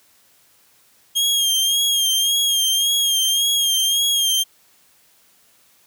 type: tone with vibrato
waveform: sawtooth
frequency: 3230 Hz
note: G#7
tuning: 49 cents flat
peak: -13 dBFS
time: 1.15-4.44 s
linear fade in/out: 20 ms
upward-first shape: sine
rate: 1.8 Hz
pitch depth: 47 cents each way
effects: white hiss -56 dBFS RMS until 5.86 s + high-pass 60 Hz 12 dB/octave